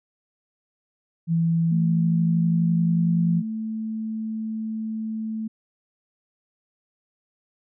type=tone with pitch glide; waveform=sine; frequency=165.9 to 170.07 Hz; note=E3 to F3; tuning=+11 to -46 cents; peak=-18 dBFS; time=1.27-3.43 s; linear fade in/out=50 ms; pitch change=+43 cents; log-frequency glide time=1.68-3.19 s
type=tone; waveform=sine; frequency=220 Hz; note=A3; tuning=in tune; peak=-26 dBFS; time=1.71-5.48 s; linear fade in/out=10 ms
effects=none